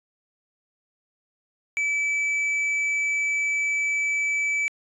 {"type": "tone with hard clipping", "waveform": "triangle", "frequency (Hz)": 2304, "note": "D7", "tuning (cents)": -34, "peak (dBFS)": -23, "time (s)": [1.77, 4.68], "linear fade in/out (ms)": 0, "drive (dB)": 7, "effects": ["resampled to 24000 Hz"]}